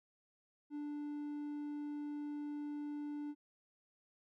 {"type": "tone", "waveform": "triangle", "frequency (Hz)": 293.8, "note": "D4", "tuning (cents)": 1, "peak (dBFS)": -38, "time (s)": [0.7, 3.35], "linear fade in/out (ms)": 50, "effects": []}